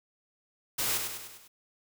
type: noise with echo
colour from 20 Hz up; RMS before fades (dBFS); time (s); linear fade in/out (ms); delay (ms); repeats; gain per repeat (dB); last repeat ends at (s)
white; -30; 0.78-0.98; 10; 100; 5; -5; 1.48
effects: none